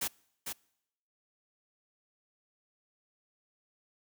white noise with echo, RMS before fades -33 dBFS, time 0.01-0.08 s, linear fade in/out 10 ms, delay 450 ms, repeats 1, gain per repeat -5 dB, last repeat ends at 0.53 s, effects noise-tail reverb RT60 0.8 s tail -25 dB re dry

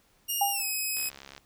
5% pulse tone with pitch glide, 2836 to 2541 Hz, F7 to D#7, +26 to +36 cents, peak -20 dBFS, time 0.28-1.1 s, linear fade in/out 20 ms, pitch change -190 cents, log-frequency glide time 0.51-0.64 s
sine tone with exponential decay, 801 Hz, G5, 37 cents sharp, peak -20 dBFS, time 0.41-0.73 s, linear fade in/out 5 ms, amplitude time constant 68 ms
click train, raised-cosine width 0.2 ms, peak -27 dBFS, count 29, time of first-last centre 0.97-1.379 s, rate 68.5 Hz
effects pink hiss -65 dBFS RMS until 1.45 s

